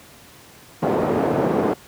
pink band-pass noise, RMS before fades -20 dBFS, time 0.82-1.74 s, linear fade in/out 10 ms, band 230 to 650 Hz, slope 12 dB/octave, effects pink hiss -46 dBFS RMS until 1.87 s + high-pass 80 Hz 12 dB/octave

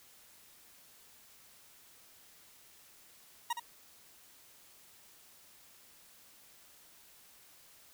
40% pulse tone with echo, 946 Hz, A#5, 25 cents sharp, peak -30 dBFS, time 3.5-3.53 s, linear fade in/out 5 ms, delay 68 ms, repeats 1, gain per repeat -7 dB, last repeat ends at 3.598 s, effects white hiss -60 dBFS RMS until 7.93 s

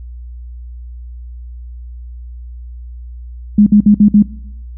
sine tone bursts, 207.7 Hz, G#3, in tune, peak -3 dBFS, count 5, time 3.58-4.225 s, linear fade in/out 5 ms, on 85 ms, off 55 ms, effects noise-tail reverb RT60 0.9 s tail -21 dB re dry + added 60 Hz sine -27 dBFS peak until 4.77 s

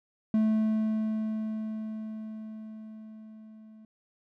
triangle tone with level ramp, 217.9 Hz, A3, 17 cents flat, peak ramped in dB -19 to -47 dBFS, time 0.34-3.85 s, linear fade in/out 2 ms, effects none

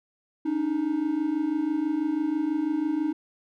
triangle tone pair together, 285 / 311.1 Hz, C#4 / D#4, +48 / 0 cents, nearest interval major second, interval 152 cents, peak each -27 / -23 dBFS, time 0.45-3.13 s, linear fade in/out 10 ms, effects none

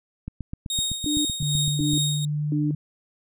click train, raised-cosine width 5 ms, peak -19 dBFS, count 14, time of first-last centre 0.28-1.934 s, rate 7.86 Hz
25% pulse tone with tremolo, 3729 Hz, A#7, in tune, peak -18 dBFS, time 0.7-2.25 s, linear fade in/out 2 ms, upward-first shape triangle, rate 2.5 Hz, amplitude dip 70%
sine tone bursts, 298.1 Hz, D4, 26 cents sharp, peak -23 dBFS, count 3, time 1.06-2.71 s, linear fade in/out 2 ms, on 190 ms, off 540 ms
sine tone with pitch glide, 146.83 to 149.4 Hz, D3 to D3, 0 to +30 cents, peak -23 dBFS, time 1.4-2.75 s, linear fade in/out 5 ms, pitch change +30 cents, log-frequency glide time 1.71-2.47 s
effects none

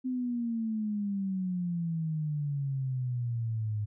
sine exponential sweep, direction down, 258.5 to 103.83 Hz, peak -29 dBFS, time 0.04-3.86 s, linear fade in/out 20 ms, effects none

